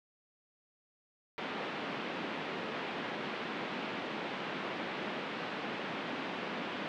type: band-pass noise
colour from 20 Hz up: pink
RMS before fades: -39 dBFS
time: 1.38-6.88 s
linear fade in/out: 0 ms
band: 190 to 3300 Hz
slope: 24 dB/octave
effects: none